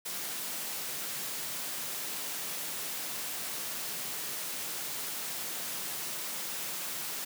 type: high-pass noise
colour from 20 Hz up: white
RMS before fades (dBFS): -37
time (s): 0.05-7.25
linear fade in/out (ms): 10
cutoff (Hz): 120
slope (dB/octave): 96
effects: none